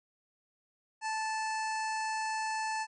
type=harmonic tone; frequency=876 Hz; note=A5; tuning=8 cents flat; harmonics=1 / 2 / 3 / 5 / 6 / 7 / 8 / 9 / 10; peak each=-33 / -39 / -43 / -47 / -49 / -50 / -51 / -52 / -53 dBFS; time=1.01-2.87 s; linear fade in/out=50 ms; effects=none